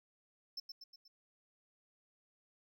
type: tone with echo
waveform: triangle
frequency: 5300 Hz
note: E8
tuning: 9 cents sharp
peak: -39 dBFS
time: 0.57-0.6 s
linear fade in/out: 5 ms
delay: 120 ms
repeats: 4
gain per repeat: -5 dB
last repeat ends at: 1.08 s
effects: none